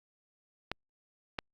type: clicks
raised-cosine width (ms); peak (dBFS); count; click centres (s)
0.3; -17; 2; 0.716 / 1.388
effects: Opus 48 kbps